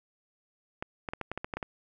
clicks, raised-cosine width 0.5 ms, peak -19 dBFS, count 10, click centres 0.825 / 1.088 / 1.135 / 1.213 / 1.316 / 1.376 / 1.445 / 1.538 / 1.57 / 1.628 s, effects none

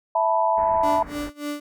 sine chord, E suspended fourth, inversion none, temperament equal with one note detuned, 659.3 / 880 / 982.1 Hz, E5 / A5 / B5, 0 / 0 / -10 cents, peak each -22 dBFS, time 0.15-1.03 s, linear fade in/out 5 ms
pink low-pass noise, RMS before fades -39 dBFS, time 0.57-1.3 s, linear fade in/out 10 ms, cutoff 2100 Hz, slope 48 dB/octave
35% pulse tone with tremolo, 293.2 Hz, D4, 3 cents flat, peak -24 dBFS, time 0.83-1.6 s, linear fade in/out 5 ms, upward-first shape sine, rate 3.4 Hz, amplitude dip 95%
effects none

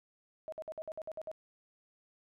sine tone bursts, 631 Hz, D#5, 24 cents sharp, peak -38 dBFS, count 9, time 0.48-1.315 s, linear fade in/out 0 ms, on 43 ms, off 56 ms, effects none

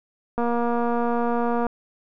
click train, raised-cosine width 1 ms, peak -12 dBFS, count 306, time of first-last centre 0.38-1.667 s, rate 237 Hz, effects none

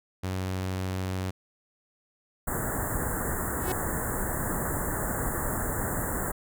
sawtooth tone, 93.5 Hz, F#2, 19 cents sharp, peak -25 dBFS, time 0.23-1.31 s, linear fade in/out 10 ms
pink band-stop noise, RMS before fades -30 dBFS, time 2.47-6.32 s, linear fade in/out 10 ms, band 1900 to 7100 Hz, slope 96 dB/octave
sawtooth tone with exponential growth, 370 Hz, F#4, in tune, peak -22 dBFS, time 3.54-3.72 s, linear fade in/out 2 ms, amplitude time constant 37 ms
effects none

